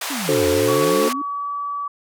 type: band-pass noise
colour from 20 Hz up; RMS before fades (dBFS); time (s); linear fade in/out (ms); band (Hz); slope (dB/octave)
pink; -27; 0.01-1.13; 5; 670 to 15000; 24
type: exponential two-way sweep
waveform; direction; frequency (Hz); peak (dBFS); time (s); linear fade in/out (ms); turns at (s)
sine; down then up; 300 to 83 to 300; -26; 0.1-1.22; 5; 0.48
type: chord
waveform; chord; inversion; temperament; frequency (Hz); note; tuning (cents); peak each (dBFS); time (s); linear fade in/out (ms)
sine; D dominant seventh; none; just; 293.7 / 367.1 / 440.5 / 528.6; D4 / F#4 / A4 / C5; 0 / -14 / +2 / +18; -23 / -23 / -19 / -21; 0.28-1.09; 10
type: tone with pitch glide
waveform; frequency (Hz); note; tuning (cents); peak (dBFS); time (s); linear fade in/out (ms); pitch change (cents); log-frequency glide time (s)
sine; 1126 to 1146.3; C#6 to D6; +27 to -42; -23; 0.68-1.88; 5; +31; 0.91-1.5
effects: none